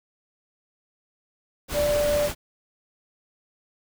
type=tone in noise; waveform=sine; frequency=587.3 Hz; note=D5; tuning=in tune; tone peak=-20 dBFS; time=1.73-2.3 s; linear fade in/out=50 ms; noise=pink; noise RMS=-30 dBFS; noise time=1.68-2.35 s; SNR=+7 dB; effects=none